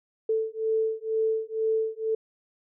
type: beating tone pair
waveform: sine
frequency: 441.1 / 443.2 Hz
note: A4 / A4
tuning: +4 / +13 cents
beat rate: 2.1 Hz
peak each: -27 dBFS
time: 0.29-2.15 s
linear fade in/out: 5 ms
effects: none